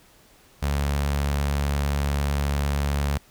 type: tone with notch filter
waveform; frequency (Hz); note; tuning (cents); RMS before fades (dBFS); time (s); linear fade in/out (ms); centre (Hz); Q
sawtooth; 71.2; C#2; +47; -24; 0.62-3.18; 10; 330; 1.5
effects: pink hiss -55 dBFS RMS until 3.3 s